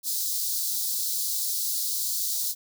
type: high-pass noise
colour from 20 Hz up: white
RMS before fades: -28 dBFS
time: 0.03-2.55 s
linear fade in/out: 50 ms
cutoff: 3900 Hz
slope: 48 dB/octave
effects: none